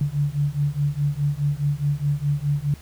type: beating tone pair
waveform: sine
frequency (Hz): 142.3 / 147.1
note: C#3 / D3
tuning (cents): +46 / +3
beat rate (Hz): 4.8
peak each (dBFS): -23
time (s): 0.01-2.74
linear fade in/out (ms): 2
effects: added 72 Hz sine -42 dBFS peak until 2.81 s + pink hiss -49 dBFS RMS until 2.81 s